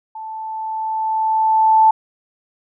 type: tone with level ramp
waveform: sine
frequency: 879 Hz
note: A5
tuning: 2 cents flat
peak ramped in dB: -28 to -7 dBFS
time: 0.15-1.91 s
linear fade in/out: 5 ms
effects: none